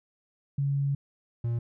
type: tone pair in turn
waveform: sine / triangle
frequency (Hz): 140 / 117.73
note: C#3 / A#2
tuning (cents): +18 / +18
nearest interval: minor third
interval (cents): 300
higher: first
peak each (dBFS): -24 / -24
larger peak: neither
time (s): 0.58-0.95 / 1.44-1.59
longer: first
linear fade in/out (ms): 5
effects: none